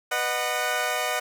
15% pulse chord, B major, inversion none, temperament equal with one note detuned, 493.9 / 611.2 / 740 Hz, B4 / D#5 / F#5, 0 / -31 / 0 cents, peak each -25 / -22 / -21 dBFS, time 0.11-1.2 s, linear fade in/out 10 ms, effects none

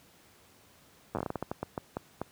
slowing click train, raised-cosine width 1 ms, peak -18 dBFS, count 15, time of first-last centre 1.15-2.216 s, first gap 9 ms, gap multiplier 1.29, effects pink hiss -60 dBFS RMS until 2.31 s + high-pass 80 Hz 12 dB/octave

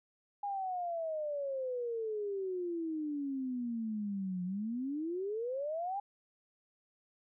sine exponential two-way sweep, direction down then up, 821 to 177.5 to 821 Hz, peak -34 dBFS, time 0.43-6 s, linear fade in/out 5 ms, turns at 4.44 s, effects none

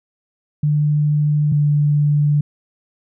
sine tone pair in turn, 148.9 / 147.1 Hz, D3 / D3, +24 / +3 cents, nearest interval unison, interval 21 cents, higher first, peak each -13 / -12 dBFS, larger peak second, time 0.63-1.52 / 1.52-2.41 s, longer neither, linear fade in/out 5 ms, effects none

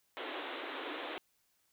pink band-pass noise, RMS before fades -42 dBFS, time 0.17-1.18 s, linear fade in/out 0 ms, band 270 to 3800 Hz, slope 96 dB/octave, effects white hiss -75 dBFS RMS until 1.72 s

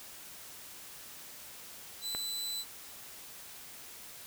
sawtooth tone, 3996 Hz, B7, 20 cents sharp, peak -32 dBFS, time 2.01-2.65 s, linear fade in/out 50 ms
click, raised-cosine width 0.5 ms, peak -23 dBFS, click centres 2.149 s
effects white hiss -49 dBFS RMS until 4.26 s

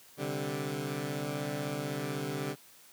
15% pulse chord, C suspended second, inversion none, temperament equal, 130.81 / 146.83 / 196 Hz, C3 / D3 / G3, 0 / 0 / 0 cents, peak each -32 / -29 / -35 dBFS, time 0.17-2.56 s, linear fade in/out 50 ms, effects white hiss -57 dBFS RMS until 2.92 s + high-pass 80 Hz 12 dB/octave

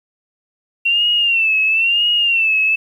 sine tone with vibrato, 2724 Hz, F7, 44 cents flat, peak -12 dBFS, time 0.85-2.76 s, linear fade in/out 10 ms, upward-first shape sine, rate 1 Hz, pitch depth 96 cents each way, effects 8-bit

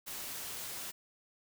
white noise, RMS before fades -42 dBFS, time 0.06-0.92 s, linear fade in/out 20 ms, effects none

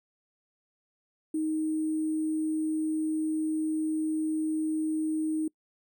sine tone with sample-and-hold, 312.6 Hz, D#4, 8 cents sharp, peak -26 dBFS, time 1.34-5.48 s, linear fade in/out 5 ms, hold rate 8820 Hz, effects noise-tail reverb RT60 0.1 s tail -25 dB re dry

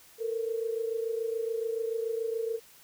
sine tone pair together, 448.9 / 475.9 Hz, A4 / A#4, +35 / +36 cents, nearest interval minor second, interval 101 cents, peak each -30 / -35 dBFS, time 0.18-2.6 s, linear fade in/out 50 ms, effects white hiss -56 dBFS RMS until 2.83 s

